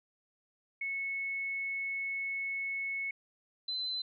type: tone pair in turn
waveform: sine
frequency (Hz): 2200 / 4046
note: C#7 / B7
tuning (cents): -14 / +41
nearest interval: major seventh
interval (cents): 1055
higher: second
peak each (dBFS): -33 / -33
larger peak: neither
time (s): 0.81-3.11 / 3.68-4.02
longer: first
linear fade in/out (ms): 5
effects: none